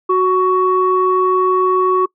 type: tone pair together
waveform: sine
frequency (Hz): 370 / 1117.1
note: F#4 / C#6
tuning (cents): 0 / +13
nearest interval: octave + perfect fifth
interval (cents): 1913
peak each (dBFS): -13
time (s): 0.09-2.06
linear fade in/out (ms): 10
effects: noise-tail reverb RT60 0.1 s tail -24 dB re dry + tanh soft clip ceiling -3 dBFS